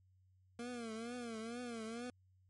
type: tone with vibrato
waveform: 25% pulse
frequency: 233.1 Hz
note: A#3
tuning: in tune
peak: -39 dBFS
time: 0.59-2.1 s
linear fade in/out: 2 ms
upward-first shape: triangle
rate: 2.2 Hz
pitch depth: 120 cents each way
effects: added 93 Hz sine -67 dBFS peak until 2.49 s + MP3 48 kbps